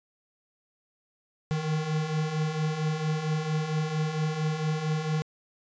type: beating tone pair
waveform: square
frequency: 152.1 / 156.5 Hz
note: D#3 / D#3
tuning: -39 / +10 cents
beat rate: 4.4 Hz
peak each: -34 / -28 dBFS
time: 1.51-5.22 s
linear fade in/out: 0 ms
effects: resampled to 16000 Hz